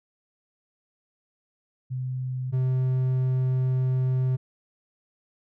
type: tone pair in turn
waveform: sine / triangle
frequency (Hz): 128.4 / 129.08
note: C3 / C3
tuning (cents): -32 / -23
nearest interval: unison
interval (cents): 9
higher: second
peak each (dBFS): -27 / -19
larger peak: second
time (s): 1.9-2.52 / 2.52-4.37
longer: second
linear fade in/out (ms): 20
effects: none